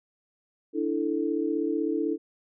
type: chord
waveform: sine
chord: D suspended second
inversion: none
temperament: equal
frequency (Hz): 293.7 / 329.6 / 440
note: D4 / E4 / A4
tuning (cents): 0 / 0 / 0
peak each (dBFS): -29 / -28 / -30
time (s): 0.73-2.18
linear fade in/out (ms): 50
effects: none